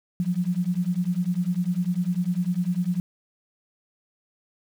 sine beating tone pair, 173.4 / 183.4 Hz, F3 / F#3, -12 / -15 cents, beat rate 10 Hz, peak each -25 dBFS, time 0.2-3 s, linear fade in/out 0 ms, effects 8-bit

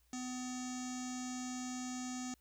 square tone with low-pass filter, 252.2 Hz, B3, 36 cents sharp, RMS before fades -42 dBFS, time 0.13-2.34 s, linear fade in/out 2 ms, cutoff 6700 Hz, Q 9.5, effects added 59 Hz sine -70 dBFS peak until 2.4 s + white hiss -75 dBFS RMS until 2.4 s

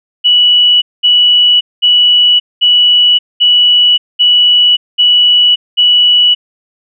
sine tone bursts, 2945 Hz, F#7, 9 cents flat, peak -4 dBFS, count 8, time 0.24-6.35 s, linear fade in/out 20 ms, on 580 ms, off 210 ms, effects none

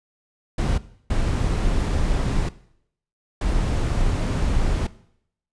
brown noise bursts at uneven times, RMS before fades -21 dBFS, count 3, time 0.58-0.78 / 1.1-2.49 / 3.41-4.87 s, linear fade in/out 5 ms, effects noise-tail reverb RT60 0.7 s tail -18 dB re dry + resampled to 22050 Hz

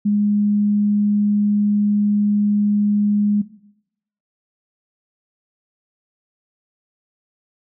sine tone, 206.6 Hz, G#3, 9 cents flat, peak -14 dBFS, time 0.05-3.42 s, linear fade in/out 10 ms, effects noise-tail reverb RT60 0.8 s tail -17 dB re dry

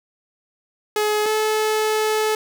sawtooth tone pair in turn, 423.2 / 432.1 Hz, G#4 / A4, +33 / -31 cents, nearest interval unison, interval 36 cents, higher second, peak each -14 dBFS, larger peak neither, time 0.96-1.26 / 1.26-2.35 s, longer second, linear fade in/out 2 ms, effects none

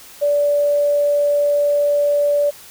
sine tone, 580 Hz, D5, 22 cents flat, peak -13 dBFS, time 0.21-2.51 s, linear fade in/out 20 ms, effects white hiss -41 dBFS RMS until 2.7 s

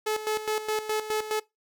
sawtooth tone with tremolo, 430.6 Hz, A4, 37 cents flat, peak -21 dBFS, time 0.06-1.4 s, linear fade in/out 10 ms, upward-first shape square, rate 4.8 Hz, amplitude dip 70%, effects noise-tail reverb RT60 0.2 s tail -22 dB re dry

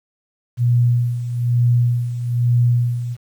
sine tone with tremolo, 120.7 Hz, B2, 39 cents flat, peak -11 dBFS, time 0.57-3.17 s, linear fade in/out 50 ms, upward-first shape sine, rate 1.1 Hz, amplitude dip 70%, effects 8-bit

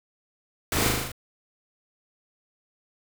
pink noise with echo, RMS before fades -26 dBFS, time 0.72-0.89 s, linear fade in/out 2 ms, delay 38 ms, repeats 6, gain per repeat -2 dB, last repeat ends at 1.118 s, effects none

